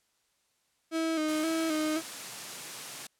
35% pulse tone with vibrato, 316.7 Hz, D#4, 31 cents sharp, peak -26 dBFS, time 0.91-2.02 s, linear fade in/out 50 ms, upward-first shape square, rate 1.9 Hz, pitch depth 42 cents each way
white high-pass noise, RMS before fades -40 dBFS, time 1.28-3.07 s, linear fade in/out 5 ms, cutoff 110 Hz, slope 96 dB/octave
effects white hiss -73 dBFS RMS until 3.19 s + low-pass 10000 Hz 12 dB/octave

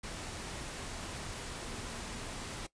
sine tone in noise, 233.1 Hz, A#3, in tune, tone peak -51 dBFS, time 1.66-2.18 s, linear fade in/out 10 ms, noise pink, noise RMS -42 dBFS, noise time 0.03-2.67 s, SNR -12 dB, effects noise-tail reverb RT60 0.1 s tail -18 dB re dry + resampled to 22050 Hz

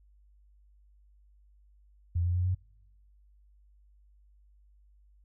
sine tone with pitch steps, 86.2 / 88.06 / 89.96 / 91.91 Hz, F2 / F2 / F#2 / F#2, -22 / +15 / -48 / -11 cents, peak -25 dBFS, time 2.15-2.55 s, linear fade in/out 10 ms, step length 100 ms, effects noise-tail reverb RT60 1.0 s tail -25 dB re dry + added 50 Hz sine -58 dBFS peak until 5.24 s

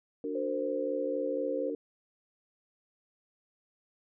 sine chord, D augmented, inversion none, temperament just, 293.7 / 367.1 / 458.9 Hz, D4 / F#4 / A#4, 0 / -14 / -27 cents, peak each -36 / -40 / -35 dBFS, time 0.24-1.75 s, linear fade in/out 2 ms
sine tone, 523 Hz, C5, 1 cent flat, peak -32 dBFS, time 0.35-1.7 s, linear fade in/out 5 ms
effects none

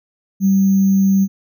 sine tone with sample-and-hold, 194.1 Hz, G3, 17 cents flat, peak -10 dBFS, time 0.4-1.28 s, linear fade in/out 50 ms, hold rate 6300 Hz, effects none

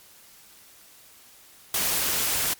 white noise with ADSR envelope, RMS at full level -23 dBFS, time 1.74-2.54 s, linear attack 3 ms, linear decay 10 ms, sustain -2 dB, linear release 11 ms, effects white hiss -52 dBFS RMS until 2.59 s + MP3 96 kbps

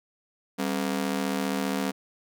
sawtooth ring-modulated tone, 233.1 Hz, A#3, in tune, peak -19 dBFS, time 0.58-1.92 s, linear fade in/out 20 ms, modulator 37.5 Hz, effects none

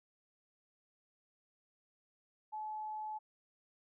sine tone, 859 Hz, A5, 42 cents flat, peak -39 dBFS, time 2.52-3.19 s, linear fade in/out 20 ms, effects none

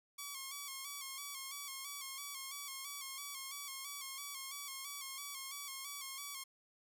5% pulse tone with vibrato, 1108 Hz, C#6, 1 cent flat, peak -32 dBFS, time 0.18-6.44 s, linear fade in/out 10 ms, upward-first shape square, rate 3 Hz, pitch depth 52 cents each way, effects none

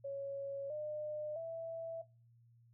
sine tone with pitch steps, 554.4 / 604.6 / 659.3 Hz, C#5 / D#5 / E5, 0 / -50 / 0 cents, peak -39 dBFS, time 0.04-2.02 s, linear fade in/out 10 ms, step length 660 ms, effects noise-tail reverb RT60 0.3 s tail -20 dB re dry + added 117 Hz sine -63 dBFS peak until 2.73 s

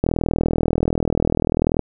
click train, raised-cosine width 2 ms, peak -4 dBFS, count 72, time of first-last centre 0.04-1.793 s, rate 40.5 Hz, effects none

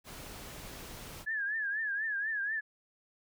pink noise, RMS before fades -46 dBFS, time 0.04-1.26 s, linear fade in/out 50 ms
sine tone with vibrato, 1693 Hz, G#6, 33 cents sharp, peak -31 dBFS, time 1.26-2.61 s, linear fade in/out 20 ms, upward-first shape triangle, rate 4.1 Hz, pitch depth 130 cents each way
effects none

